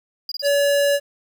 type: tone bursts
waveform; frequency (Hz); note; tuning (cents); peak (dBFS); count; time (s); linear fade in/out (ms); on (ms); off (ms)
triangle; 4850; D#8; -45; -24; 4; 0.29-0.473; 2; 27; 25
type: tone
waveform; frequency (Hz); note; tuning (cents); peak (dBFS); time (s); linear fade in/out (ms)
square; 569; C#5; +45; -16; 0.42-1; 50
effects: 9-bit